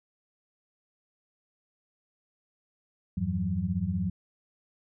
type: tone cluster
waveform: sine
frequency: 84.5 / 99.4 / 169.5 / 186.1 Hz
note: E2 / G2 / E3 / F#3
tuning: +43 / +25 / +49 / +10 cents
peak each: -34 / -33 / -33 / -30 dBFS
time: 3.17-4.1 s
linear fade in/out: 5 ms
effects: none